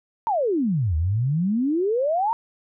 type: exponential two-way sweep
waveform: sine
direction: down then up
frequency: 946 to 75.4 to 946 Hz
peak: -19 dBFS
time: 0.27-2.33 s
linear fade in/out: 0 ms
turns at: 0.96 s
effects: none